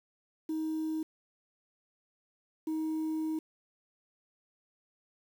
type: tone pair in turn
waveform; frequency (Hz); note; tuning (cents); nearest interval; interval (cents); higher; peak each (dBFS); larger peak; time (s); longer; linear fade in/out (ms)
sine; 315.3 / 315.3; D#4 / D#4; +23 / +23; unison; 0; neither; -29 / -28; second; 0.49-1.03 / 2.67-3.39; second; 5
effects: tanh soft clip ceiling -29 dBFS + 9-bit